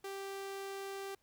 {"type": "tone", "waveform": "sawtooth", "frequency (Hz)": 392, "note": "G4", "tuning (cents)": 0, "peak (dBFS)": -37, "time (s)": [0.04, 1.15], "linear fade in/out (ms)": 5, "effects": ["pink hiss -75 dBFS RMS until 1.22 s"]}